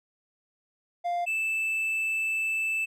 triangle tone pair in turn, 698.5 / 2637 Hz, F5 / E7, 0 / 0 cents, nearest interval octave + major seventh, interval 2300 cents, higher second, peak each -24 dBFS, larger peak neither, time 1.04-1.26 / 1.26-2.86 s, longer second, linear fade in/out 20 ms, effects none

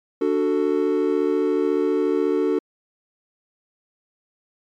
triangle chord, D major, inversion none, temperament equal with one note detuned, 293.7 / 370 / 444.3 Hz, D4 / F#4 / A4, 0 / 0 / +17 cents, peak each -21 / -20 / -20 dBFS, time 0.21-2.59 s, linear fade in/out 5 ms, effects MP3 96 kbps

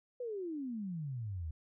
sine exponential sweep, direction down, 509 to 74.8 Hz, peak -37 dBFS, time 0.2-1.51 s, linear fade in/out 5 ms, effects none

